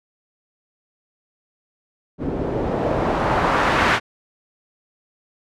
white noise with low-pass filter sweep, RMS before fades -20 dBFS, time 2.18-4 s, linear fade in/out 50 ms, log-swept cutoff 310 to 1900 Hz, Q 1.1, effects none

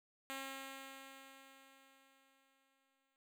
5% pulse tone with exponential decay, 269.7 Hz, C#4, 47 cents flat, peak -31 dBFS, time 0.3-3.16 s, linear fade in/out 0 ms, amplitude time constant 620 ms, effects none

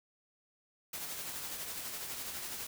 white noise with tremolo, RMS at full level -40 dBFS, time 0.93-2.67 s, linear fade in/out 5 ms, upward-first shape sine, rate 12 Hz, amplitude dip 35%, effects none

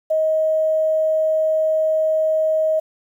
sine tone, 630 Hz, D#5, 21 cents sharp, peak -15 dBFS, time 0.1-2.8 s, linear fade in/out 10 ms, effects 8-bit

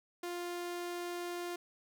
sawtooth tone, 350.3 Hz, F4, 5 cents sharp, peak -34 dBFS, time 0.23-1.56 s, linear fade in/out 5 ms, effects none

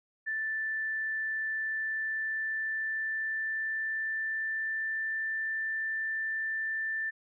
sine tone with pitch glide, 1763 to 1774.2 Hz, A6 to A6, +3 to +14 cents, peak -30 dBFS, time 0.26-7.11 s, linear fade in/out 20 ms, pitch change +11 cents, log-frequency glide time 1.51-5.18 s, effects none

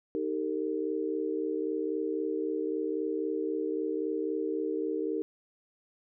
sine chord, Eb major, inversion none, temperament equal with one note detuned, 311.1 / 392 / 455.8 Hz, Eb4 / G4 / Bb4, 0 / 0 / -39 cents, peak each -33 / -34 / -33 dBFS, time 0.15-5.22 s, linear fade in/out 0 ms, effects none

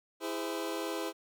sawtooth chord, E augmented, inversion none, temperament just, 329.6 / 412 / 515 Hz, E4 / G#4 / B#4, 0 / -14 / -28 cents, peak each -33 / -35 / -35 dBFS, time 0.2-1.13 s, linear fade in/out 50 ms, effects none

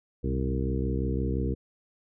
harmonic tone with a mistuned harmonic, 65.8 Hz, C2, 10 cents sharp, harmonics 1 / 2 / 3 / 4 / 5 / 6 / 7, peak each -29 / -32 / -34 / -35 / -36 / -37 / -37 dBFS, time 0.23-1.55 s, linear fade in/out 20 ms, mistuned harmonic 2, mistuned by -71 cents, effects none

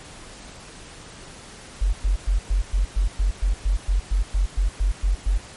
sine tone bursts, 45.81 Hz, F#1, 17 cents flat, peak -16 dBFS, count 16, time 1.81-5.38 s, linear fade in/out 10 ms, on 120 ms, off 110 ms, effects pink hiss -42 dBFS RMS until 5.56 s + MP3 48 kbps

